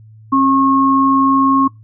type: tone pair together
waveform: sine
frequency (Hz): 269.6 / 1087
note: C#4 / C#6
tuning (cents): -48 / -34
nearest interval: 2 octaves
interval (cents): 2414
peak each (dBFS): -12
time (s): 0.32-1.68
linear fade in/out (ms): 10
effects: noise-tail reverb RT60 0.2 s tail -23 dB re dry + added 109 Hz sine -38 dBFS peak until 1.83 s